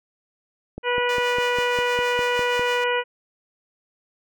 click train, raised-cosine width 2 ms, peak -19 dBFS, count 10, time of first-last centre 0.78-2.595 s, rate 4.96 Hz
harmonic tone, 488.5 Hz, B4, 19 cents flat, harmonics 1 / 2 / 3 / 4 / 5 / 6, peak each -23 / -26 / -28 / -29 / -30 / -31 dBFS, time 0.83-3.04 s, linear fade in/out 50 ms
5% pulse tone with tremolo, 587.3 Hz, D5, in tune, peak -22 dBFS, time 1.09-2.84 s, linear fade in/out 2 ms, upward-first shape sine, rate 6.3 Hz, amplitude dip 50%
effects none

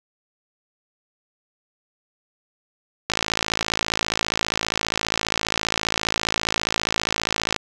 click train, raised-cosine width 0.2 ms, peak -3 dBFS, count 246, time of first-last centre 3.1-7.563 s, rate 54.9 Hz, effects none

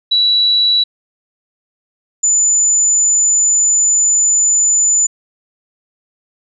sine tone pair in turn, 3928 / 7011 Hz, B7 / A8, -10 / -7 cents, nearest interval minor seventh, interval 1003 cents, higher second, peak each -9 / -9 dBFS, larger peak neither, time 0.11-0.84 / 2.23-5.07 s, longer second, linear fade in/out 10 ms, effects none

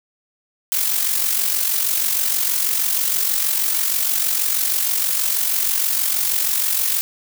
blue noise with amplitude modulation, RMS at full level -17 dBFS, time 0.72-7.01 s, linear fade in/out 0 ms, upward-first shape sine, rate 46.3 Hz, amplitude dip 55%, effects none

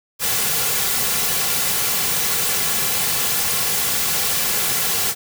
white noise with comb filter, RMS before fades -20 dBFS, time 0.19-5.15 s, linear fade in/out 50 ms, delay 3.2 ms, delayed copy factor -0.6, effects none

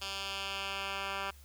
10% pulse tone with band-pass filter sweep, 196 Hz, G3, in tune, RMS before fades -38 dBFS, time 0.01-1.31 s, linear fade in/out 10 ms, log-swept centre 3900 to 1900 Hz, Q 1.5, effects added 70 Hz sine -53 dBFS peak until 1.44 s + white hiss -61 dBFS RMS until 1.44 s

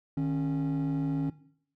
triangle tone pair together, 154.2 / 274.8 Hz, D#3 / C#4, -15 / -15 cents, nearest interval minor seventh, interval 1000 cents, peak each -26 dBFS, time 0.17-1.3 s, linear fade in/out 5 ms, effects noise-tail reverb RT60 0.6 s tail -18 dB re dry + tanh soft clip ceiling -22 dBFS

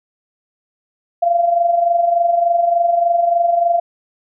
sine tone with amplitude modulation, 688 Hz, F5, 26 cents flat, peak -9 dBFS, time 1.22-3.8 s, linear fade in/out 10 ms, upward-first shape sine, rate 23.4 Hz, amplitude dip 60%, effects none

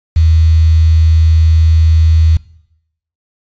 sine tone with quantisation, 80.4 Hz, E2, 43 cents flat, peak -5 dBFS, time 0.16-2.37 s, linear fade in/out 5 ms, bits 5, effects noise-tail reverb RT60 0.8 s tail -21 dB re dry + resampled to 16000 Hz

